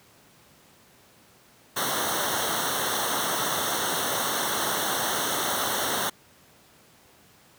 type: noise with comb filter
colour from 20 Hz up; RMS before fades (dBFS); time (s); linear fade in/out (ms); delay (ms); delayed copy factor
pink; -27; 1.76-6.1; 10; 0.41; -0.9
effects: pink hiss -56 dBFS RMS until 7.58 s + high-pass 100 Hz 12 dB/octave